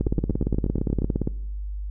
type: two click trains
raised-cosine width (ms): 3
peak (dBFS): -10 / -13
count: 23 / 9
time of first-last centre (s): 0.01-1.274 / 0.07-1.02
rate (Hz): 17.4 / 8.42
effects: noise-tail reverb RT60 0.9 s tail -22 dB re dry + added 50 Hz sine -28 dBFS peak until 1.9 s